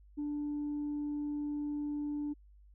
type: tone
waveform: sine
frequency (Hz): 293.7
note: D4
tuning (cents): 0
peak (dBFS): -32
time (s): 0.17-2.34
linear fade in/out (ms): 20
effects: tanh soft clip ceiling -31 dBFS + added 50 Hz sine -56 dBFS peak until 2.74 s